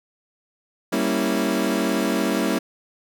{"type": "chord", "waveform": "30% pulse", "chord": "G diminished seventh", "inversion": "none", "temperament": "equal", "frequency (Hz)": [196, 233.1, 277.2, 329.6], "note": ["G3", "Bb3", "Db4", "Fb4"], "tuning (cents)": [0, 0, 0, 0], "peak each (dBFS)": -23, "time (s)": [0.92, 2.59], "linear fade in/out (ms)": 10, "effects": []}